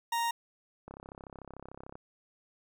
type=tone; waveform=40% pulse; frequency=932.3 Hz; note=A#5; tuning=in tune; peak=-28 dBFS; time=0.12-0.31 s; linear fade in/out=5 ms
type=click train; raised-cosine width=1 ms; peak=-31 dBFS; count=37; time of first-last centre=0.88-1.955 s; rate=33.5 Hz
effects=none